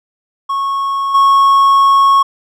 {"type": "tone with level steps", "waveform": "triangle", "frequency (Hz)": 1100, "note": "C#6", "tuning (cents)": -14, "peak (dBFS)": [-12, -4], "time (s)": [0.49, 2.23], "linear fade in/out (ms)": 10, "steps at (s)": 1.14, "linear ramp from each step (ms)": 10, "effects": []}